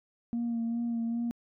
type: tone with vibrato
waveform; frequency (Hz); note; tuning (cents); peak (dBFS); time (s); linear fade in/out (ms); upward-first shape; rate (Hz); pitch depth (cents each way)
sine; 233.1; A#3; 0; -27; 0.33-1.31; 0; sine; 2.5; 25
effects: tanh soft clip ceiling -26 dBFS